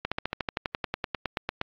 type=slowing click train; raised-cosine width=0.3 ms; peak=-11 dBFS; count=18; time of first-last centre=0.05-1.614 s; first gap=66 ms; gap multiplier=1.04; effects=low-pass 4000 Hz 12 dB/octave + AAC 64 kbps